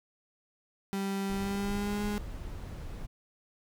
35% pulse tone with pitch glide, 196 to 206.9 Hz, G3 to G#3, 0 to -6 cents, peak -29 dBFS, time 0.93-2.18 s, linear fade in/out 0 ms, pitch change +94 cents, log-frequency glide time 1.36-2.03 s
brown noise, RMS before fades -40 dBFS, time 1.29-3.07 s, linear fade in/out 20 ms
effects none

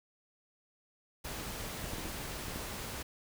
pink noise, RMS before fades -41 dBFS, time 1.24-3.03 s, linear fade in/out 10 ms
clicks, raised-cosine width 3 ms, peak -30 dBFS, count 6, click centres 1.842 / 1.934 / 1.984 / 2.056 / 2.483 / 2.56 s
effects none

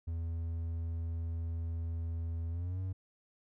triangle tone with pitch glide, 82.9 to 93.59 Hz, E2 to F#2, +10 to +20 cents, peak -32 dBFS, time 0.07-2.93 s, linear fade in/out 10 ms, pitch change +210 cents, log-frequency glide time 2.5-2.8 s, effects none

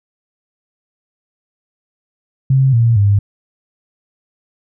sine tone with pitch steps, 133.5 / 116.22 / 101.17 Hz, C3 / A#2 / G#2, +35 / -5 / -45 cents, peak -8 dBFS, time 2.5-3.19 s, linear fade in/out 5 ms, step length 230 ms, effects none

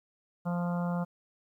harmonic tone, 174.61 Hz, F3, in tune, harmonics 1 / 3 / 4 / 5 / 6 / 7 / 8, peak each -29 / -39 / -41 / -43 / -45 / -46 / -47 dBFS, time 0.45-1.05 s, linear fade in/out 20 ms, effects 11-bit

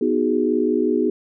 sine chord, G# minor seventh, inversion first, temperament equal, 246.9 / 311.1 / 370 / 415.3 Hz, B3 / D#4 / F#4 / G#4, 0 / 0 / 0 / 0 cents, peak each -22 dBFS, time 0.01-1.1 s, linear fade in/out 5 ms, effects none

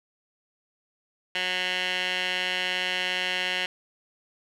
15% pulse tone with band-pass filter, 182.8 Hz, F#3, 21 cents flat, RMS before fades -28 dBFS, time 1.35-3.66 s, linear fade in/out 2 ms, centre 2600 Hz, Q 3.3, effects none

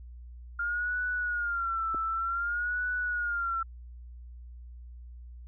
sine tone with vibrato, 1400 Hz, F6, 4 cents sharp, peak -28 dBFS, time 0.59-3.63 s, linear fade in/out 5 ms, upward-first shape sine, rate 0.54 Hz, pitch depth 97 cents each way
clicks, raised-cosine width 2 ms, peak -28 dBFS, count 2, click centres 1.945 / 1.948 s
effects added 60 Hz sine -43 dBFS peak until 5.47 s

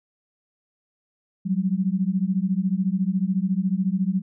sine beating tone pair, 181.9 / 195.9 Hz, F#3 / G3, -29 / -1 cents, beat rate 14 Hz, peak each -23 dBFS, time 1.45-4.22 s, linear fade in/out 20 ms, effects none

